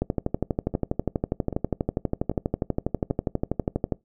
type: two click trains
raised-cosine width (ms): 2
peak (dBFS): -17 / -10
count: 4 / 49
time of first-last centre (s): 0.74-3.102 / 0.02-3.922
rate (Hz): 1.27 / 12.3
effects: noise-tail reverb RT60 0.2 s tail -23 dB re dry